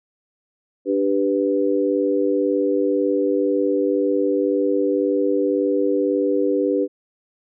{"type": "chord", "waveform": "sine", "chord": "G major", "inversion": "second", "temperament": "equal", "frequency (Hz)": [293.7, 392, 493.9], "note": ["D4", "G4", "B4"], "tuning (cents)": [0, 0, 0], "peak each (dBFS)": -21, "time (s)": [0.85, 6.88], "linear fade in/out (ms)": 50, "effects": []}